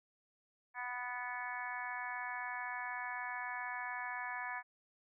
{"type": "harmonic tone", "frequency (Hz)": 246.9, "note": "B3", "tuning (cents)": 0, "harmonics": [3, 4, 5, 6, 7, 8, 9], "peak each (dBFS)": [-47, -44, -51, -51, -43, -54, -48], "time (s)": [0.74, 4.63], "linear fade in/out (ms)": 50, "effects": []}